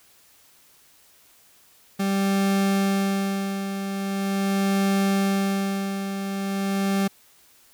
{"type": "tone with tremolo", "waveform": "40% pulse", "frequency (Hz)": 196, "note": "G3", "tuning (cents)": 0, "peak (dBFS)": -18, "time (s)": [1.99, 7.08], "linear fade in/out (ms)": 10, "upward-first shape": "sine", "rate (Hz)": 0.42, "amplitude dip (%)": 60, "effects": ["white hiss -56 dBFS RMS until 7.73 s"]}